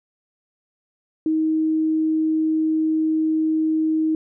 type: tone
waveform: sine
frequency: 315.5 Hz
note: D#4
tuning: 24 cents sharp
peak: -17 dBFS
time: 1.26-4.15 s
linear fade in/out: 2 ms
effects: none